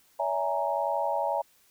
sine chord, A# half-diminished seventh, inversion first, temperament equal with one note detuned, 568 / 659.3 / 830.6 / 932.3 Hz, C#5 / E5 / G#5 / A#5, +42 / 0 / 0 / 0 cents, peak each -31 dBFS, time 0.19-1.42 s, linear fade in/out 10 ms, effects white hiss -63 dBFS RMS until 1.7 s

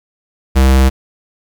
square tone, 66 Hz, C2, 16 cents sharp, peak -7 dBFS, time 0.55-0.9 s, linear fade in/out 20 ms, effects 8-bit

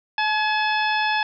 harmonic tone with a mistuned harmonic, 860 Hz, A5, 40 cents flat, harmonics 1 / 2 / 3 / 4 / 5 / 6, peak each -22 / -24 / -27 / -30 / -37 / -35 dBFS, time 0.18-1.23 s, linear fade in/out 2 ms, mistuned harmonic 2, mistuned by -31 cents, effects none

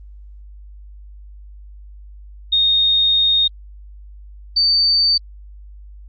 sine tone pair in turn, 3700 / 4585 Hz, A#7 / D8, -14 / -42 cents, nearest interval major third, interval 372 cents, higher second, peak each -12 dBFS, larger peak neither, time 2.52-3.48 / 4.56-5.18 s, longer first, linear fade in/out 10 ms, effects added 50 Hz sine -36 dBFS peak until 6.08 s + Opus 32 kbps

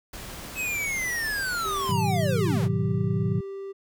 pink noise, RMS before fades -39 dBFS, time 0.13-1.92 s, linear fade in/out 5 ms
square linear sweep, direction down, 2602 to 83.1 Hz, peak -27 dBFS, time 0.55-2.69 s, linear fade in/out 50 ms
triangle tone, 392 Hz, G4, in tune, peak -31 dBFS, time 1.64-3.73 s, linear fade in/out 20 ms
sine chord, G# minor seventh, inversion none, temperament equal, 103.83 / 123.47 / 155.56 / 185 Hz, G#2 / B2 / D#3 / F#3, 0 / 0 / 0 / 0 cents, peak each -28 dBFS, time 1.89-3.41 s, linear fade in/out 5 ms
effects none

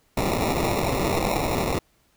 white noise with sample-and-hold, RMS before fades -24 dBFS, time 0.17-1.79 s, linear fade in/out 5 ms, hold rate 1575 Hz, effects pink hiss -64 dBFS RMS until 2.16 s

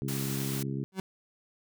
harmonic tone, 67.9 Hz, C#2, 35 cents flat, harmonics 2 / 3 / 4 / 5 / 6, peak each -33 / -37 / -39 / -41 / -43 dBFS, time 0.02-0.84 s, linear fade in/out 0 ms
white noise, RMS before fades -38 dBFS, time 0.08-0.63 s, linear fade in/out 5 ms
30% pulse tone with exponential growth, 189.7 Hz, F#3, 43 cents sharp, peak -25 dBFS, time 0.92-1 s, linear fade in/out 2 ms, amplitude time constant 16 ms
effects none

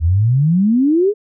sine exponential sweep, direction up, 76.4 to 433.5 Hz, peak -10 dBFS, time 0-1.14 s, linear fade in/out 50 ms, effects none

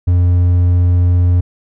triangle tone, 88.5 Hz, F2, 23 cents sharp, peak -6 dBFS, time 0.07-1.41 s, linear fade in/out 10 ms, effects none

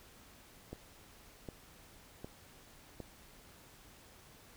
click train, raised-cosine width 2 ms, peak -30 dBFS, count 4, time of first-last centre 0.73-3.003 s, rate 1.32 Hz, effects pink hiss -59 dBFS RMS until 4.56 s

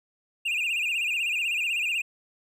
triangle tone with vibrato, 2600 Hz, E7, 24 cents flat, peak -23 dBFS, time 0.45-2.02 s, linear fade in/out 10 ms, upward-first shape sine, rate 16 Hz, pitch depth 140 cents each way, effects none

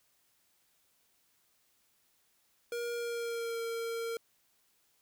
square tone with pitch glide, 473.9 to 460.1 Hz, A#4 to A#4, +28 to -23 cents, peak -35 dBFS, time 2.72-4.17 s, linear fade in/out 2 ms, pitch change -51 cents, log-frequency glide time 2.93-3.61 s, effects white hiss -72 dBFS RMS until 5.01 s

